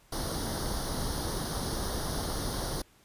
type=noise with comb filter; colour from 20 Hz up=pink; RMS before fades=-33 dBFS; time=0.12-2.82 s; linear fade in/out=5 ms; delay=0.2 ms; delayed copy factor=+0.85; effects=pink hiss -62 dBFS RMS until 3.04 s + resampled to 32000 Hz